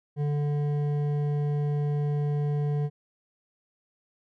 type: tone with hard clipping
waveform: sine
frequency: 146.3 Hz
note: D3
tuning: 6 cents flat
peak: -26 dBFS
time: 0.16-2.9 s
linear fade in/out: 50 ms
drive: 9 dB
effects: none